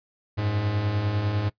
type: beating tone pair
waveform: 45% pulse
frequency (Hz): 94.7 / 104.7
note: F#2 / G#2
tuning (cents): +41 / +15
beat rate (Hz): 10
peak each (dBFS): -32 / -24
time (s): 0.37-1.5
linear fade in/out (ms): 20
effects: noise-tail reverb RT60 0.1 s tail -19 dB re dry + resampled to 11025 Hz